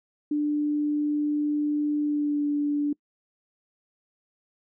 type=tone with pitch glide; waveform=sine; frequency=296.2 to 291.6 Hz; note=D4 to D4; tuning=+15 to -12 cents; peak=-22 dBFS; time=0.31-2.93 s; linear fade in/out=5 ms; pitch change=-27 cents; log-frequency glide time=2.01-2.45 s; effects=noise-tail reverb RT60 0.1 s tail -25 dB re dry